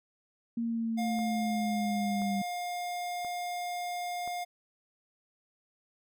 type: linear sweep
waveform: sine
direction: down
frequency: 233.1 to 197.1 Hz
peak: -29 dBFS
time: 0.57-2.42 s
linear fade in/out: 5 ms
type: tone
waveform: square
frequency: 709 Hz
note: F5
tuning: 26 cents sharp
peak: -34 dBFS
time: 0.97-4.45 s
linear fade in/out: 20 ms
type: click train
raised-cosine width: 1 ms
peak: -33 dBFS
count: 4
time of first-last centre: 1.19-4.276 s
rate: 0.972 Hz
effects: none